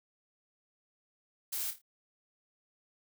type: noise with echo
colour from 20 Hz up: blue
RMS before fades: -36 dBFS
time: 1.52-1.71 s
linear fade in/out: 10 ms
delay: 27 ms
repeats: 4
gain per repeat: -8 dB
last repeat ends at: 1.818 s
effects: none